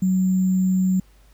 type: tone with sample-and-hold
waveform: sine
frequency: 186.3 Hz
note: F#3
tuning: 12 cents sharp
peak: -16 dBFS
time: 0.02-1 s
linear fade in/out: 5 ms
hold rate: 7350 Hz
effects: added 50 Hz sine -50 dBFS peak until 1.33 s + pink hiss -59 dBFS RMS until 1.33 s